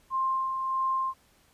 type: tone with tremolo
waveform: sine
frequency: 1055 Hz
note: C6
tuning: 14 cents sharp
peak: -24 dBFS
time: 0.1-1.14 s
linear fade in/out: 50 ms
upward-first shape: sine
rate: 1.6 Hz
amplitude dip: 40%
effects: pink hiss -63 dBFS RMS until 1.53 s + resampled to 32000 Hz